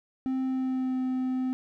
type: tone with pitch glide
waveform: triangle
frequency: 261.6 to 257.3 Hz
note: C4 to C4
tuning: 0 to -29 cents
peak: -24 dBFS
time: 0.26-1.53 s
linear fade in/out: 0 ms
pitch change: -29 cents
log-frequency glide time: 0.43-1 s
effects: none